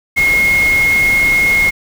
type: tone in noise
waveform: sine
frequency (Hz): 2155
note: C#7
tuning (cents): -49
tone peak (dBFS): -9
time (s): 0.16-1.71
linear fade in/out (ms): 20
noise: pink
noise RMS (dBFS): -23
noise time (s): 0.16-1.71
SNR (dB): +11
effects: none